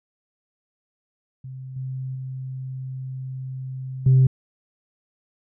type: tone with level steps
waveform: sine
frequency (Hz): 130.81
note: C3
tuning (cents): 0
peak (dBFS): -33 / -27 / -29 / -10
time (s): 1.44-4.27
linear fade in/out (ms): 5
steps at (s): 1.76 / 2.15 / 4.06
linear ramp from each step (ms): 5
effects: tanh soft clip ceiling -9 dBFS